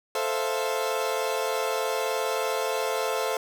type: chord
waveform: 30% pulse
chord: F major seventh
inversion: first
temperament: equal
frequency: 440 / 523.3 / 659.3 / 698.5 Hz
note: A4 / C5 / E5 / F5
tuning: 0 / 0 / 0 / 0 cents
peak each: -27 / -27 / -30 / -32 dBFS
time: 0.15-3.37 s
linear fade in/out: 2 ms
effects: none